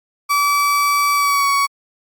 35% pulse tone with pitch glide, 1151 to 1122.1 Hz, D6 to C#6, -35 to +21 cents, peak -12 dBFS, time 0.29-1.67 s, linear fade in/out 20 ms, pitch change -44 cents, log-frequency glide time 1.15-1.49 s, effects Opus 48 kbps

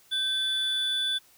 triangle tone pair together, 1547 / 3473 Hz, G6 / A7, -23 / -23 cents, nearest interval octave + major second, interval 1400 cents, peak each -34 / -24 dBFS, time 0.11-1.19 s, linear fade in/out 20 ms, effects white hiss -59 dBFS RMS until 1.37 s

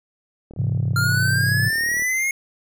click train, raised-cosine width 2 ms, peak -26 dBFS, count 58, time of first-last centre 0.51-2.022 s, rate 37.7 Hz
sine chord, Ab augmented, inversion none, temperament equal with one note detuned, 103.83 / 130.13 / 164.81 Hz, Ab2 / C3 / E3, 0 / -9 / 0 cents, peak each -22 / -22 / -27 dBFS, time 0.57-1.7 s, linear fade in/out 20 ms
square exponential sweep, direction up, 1385 to 2173 Hz, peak -20 dBFS, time 0.96-2.31 s, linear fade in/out 2 ms
effects none

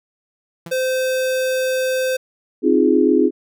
sawtooth tone with exponential decay, 168.6 Hz, E3, 39 cents sharp, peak -25 dBFS, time 0.66-0.77 s, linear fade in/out 5 ms, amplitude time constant 23 ms
square tone, 517 Hz, C5, 21 cents flat, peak -18 dBFS, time 0.71-2.17 s, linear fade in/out 10 ms
sine chord, F minor seventh, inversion second, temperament equal with one note detuned, 262.5 / 311.1 / 349.2 / 415.3 Hz, C4 / Eb4 / F4 / Ab4, +6 / 0 / 0 / 0 cents, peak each -17 dBFS, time 2.62-3.31 s, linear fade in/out 50 ms
effects none

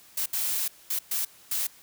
blue noise bursts at uneven times, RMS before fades -28 dBFS, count 5, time 0.17-0.26 / 0.33-0.68 / 0.9-0.99 / 1.11-1.25 / 1.51-1.67 s, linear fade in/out 5 ms, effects white hiss -54 dBFS RMS until 1.82 s

